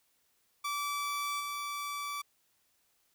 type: tone with level steps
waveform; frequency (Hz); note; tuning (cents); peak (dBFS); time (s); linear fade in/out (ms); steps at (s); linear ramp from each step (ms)
sawtooth; 1157; D6; -26; -29 / -32; 0.64-2.22; 10; 1.39; 20
effects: white hiss -73 dBFS RMS until 3.14 s